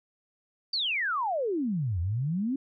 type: exponential two-way sweep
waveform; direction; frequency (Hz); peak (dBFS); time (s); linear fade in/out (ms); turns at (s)
sine; down then up; 4736 to 81.8 to 281.5; -26; 0.73-2.56; 5; 2
effects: none

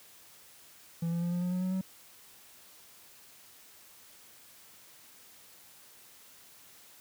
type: tone with pitch steps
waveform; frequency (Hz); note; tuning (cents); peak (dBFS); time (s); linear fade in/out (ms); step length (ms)
triangle; 167.5 / 170.33 / 173.21 / 176.13 / 179.11 / 182.13 / 185.21 / 188.34; E3 / F3 / F3 / F3 / F3 / F#3 / F#3 / F#3; +28 / -43 / -14 / +15 / +44 / -27 / +2 / +31; -27; 1.02-1.812; 5; 99
effects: white hiss -56 dBFS RMS until 7 s + high-pass 60 Hz 12 dB/octave

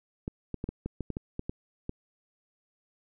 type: clicks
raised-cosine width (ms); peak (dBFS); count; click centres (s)
3; -20; 11; 0.279 / 0.543 / 0.641 / 0.69 / 0.86 / 1.007 / 1.103 / 1.169 / 1.394 / 1.495 / 1.894
effects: none

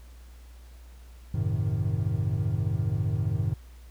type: chord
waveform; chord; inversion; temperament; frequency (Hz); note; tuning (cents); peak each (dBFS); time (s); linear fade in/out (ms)
triangle; F# diminished seventh; none; equal with one note detuned; 92.5 / 107.49 / 130.81 / 155.56; F#2 / A2 / C3 / Eb3; 0 / -40 / 0 / 0; -28 / -26 / -30 / -30; 1.34-3.54; 5
effects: added 60 Hz sine -45 dBFS peak until 3.9 s + pink hiss -59 dBFS RMS until 3.9 s

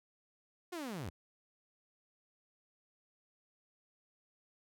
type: linear sweep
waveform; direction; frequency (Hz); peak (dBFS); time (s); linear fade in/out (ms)
sawtooth; down; 370 to 69.3; -36; 0.72-1.1; 10
effects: none

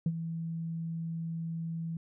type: tone with ADSR envelope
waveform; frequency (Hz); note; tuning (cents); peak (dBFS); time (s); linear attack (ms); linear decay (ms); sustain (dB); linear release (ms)
sine; 164.81; E3; 0; -22; 0.06-1.97; 3; 50; -11; 3
effects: tanh soft clip ceiling -22 dBFS

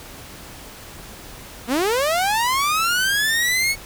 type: linear sweep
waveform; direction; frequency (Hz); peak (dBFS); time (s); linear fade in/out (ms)
sawtooth; up; 220 to 2225; -14; 1.67-3.76; 50
effects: pink hiss -39 dBFS RMS until 3.85 s

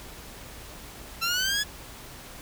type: linear sweep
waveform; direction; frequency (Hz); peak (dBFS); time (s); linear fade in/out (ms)
15% pulse; up; 1336 to 1709; -18; 1.21-1.64; 20
effects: added 55 Hz sine -51 dBFS peak until 2.41 s + pink hiss -44 dBFS RMS until 2.41 s

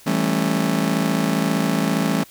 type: chord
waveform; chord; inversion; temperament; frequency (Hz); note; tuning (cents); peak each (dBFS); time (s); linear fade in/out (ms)
40% pulse; A dominant seventh; second; just; 165 / 198 / 220 / 275; E3 / G3 / A3 / C#4; +2 / +18 / 0 / -14; -23; 0.06-2.24; 10
effects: white hiss -47 dBFS RMS until 2.3 s

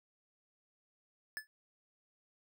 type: tone with exponential decay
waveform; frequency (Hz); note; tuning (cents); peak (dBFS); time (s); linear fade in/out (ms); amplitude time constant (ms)
square; 1733; A6; -27; -35; 1.37-1.47; 0; 21
effects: none

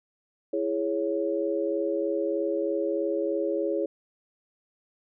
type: chord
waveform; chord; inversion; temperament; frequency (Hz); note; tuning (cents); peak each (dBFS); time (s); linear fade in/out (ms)
sine; C# minor; first; just; 332.6 / 415.8 / 554.4; E4 / G#4 / C#5; +16 / +2 / 0; -29; 0.53-3.86; 5
effects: none

